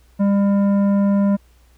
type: tone with tanh clipping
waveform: triangle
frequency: 200 Hz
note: G3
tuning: 35 cents sharp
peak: -15 dBFS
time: 0.19-1.37 s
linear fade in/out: 20 ms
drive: 15 dB
effects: added 60 Hz sine -50 dBFS peak until 1.77 s + pink hiss -59 dBFS RMS until 1.77 s